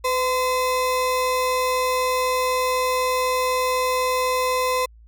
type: ring-modulated tone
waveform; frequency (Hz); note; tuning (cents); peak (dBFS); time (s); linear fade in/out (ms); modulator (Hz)
square; 768; G5; -36; -17; 0.04-4.86; 10; 262
effects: added 56 Hz sine -45 dBFS peak until 5.07 s